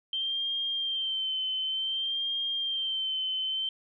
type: tone with vibrato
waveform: sine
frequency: 3136 Hz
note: G7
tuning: in tune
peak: -28 dBFS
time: 0.13-3.69 s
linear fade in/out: 2 ms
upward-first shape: sine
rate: 0.55 Hz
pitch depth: 43 cents each way
effects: none